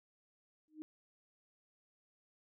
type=tone with exponential growth; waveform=sine; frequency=309.1 Hz; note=D#4; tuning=11 cents flat; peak=-39 dBFS; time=0.68-0.82 s; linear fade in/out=0 ms; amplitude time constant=30 ms; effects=none